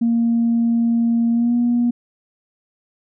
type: tone with pitch glide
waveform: sine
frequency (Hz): 232.6 to 239.8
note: A#3 to A#3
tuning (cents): -4 to +49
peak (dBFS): -13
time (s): 0.01-1.91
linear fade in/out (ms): 10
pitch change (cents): +53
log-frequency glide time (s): 1.32-1.54
effects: tanh soft clip ceiling -10 dBFS